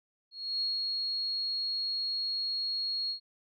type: tone with ADSR envelope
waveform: sine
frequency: 4302 Hz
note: C8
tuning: 47 cents sharp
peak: -28 dBFS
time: 0.31-3.2 s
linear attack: 300 ms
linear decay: 170 ms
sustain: -2 dB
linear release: 100 ms
effects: none